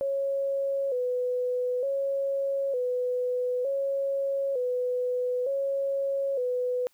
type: tone with vibrato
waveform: sine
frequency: 523.3 Hz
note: C5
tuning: in tune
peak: -25 dBFS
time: 0.01-6.87 s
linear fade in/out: 0 ms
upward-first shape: square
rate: 0.55 Hz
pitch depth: 87 cents each way
effects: white hiss -66 dBFS RMS until 6.93 s